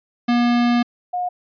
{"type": "tone pair in turn", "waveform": ["square", "sine"], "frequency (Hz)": [240, 719.2], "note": ["B3", "F#5"], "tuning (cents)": [-49, -49], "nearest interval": "octave + perfect fifth", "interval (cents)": 1900, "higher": "second", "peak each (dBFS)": [-15, -20], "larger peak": "first", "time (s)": [[0.28, 0.83], [1.13, 1.29]], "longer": "first", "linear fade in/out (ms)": 10, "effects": ["resampled to 11025 Hz"]}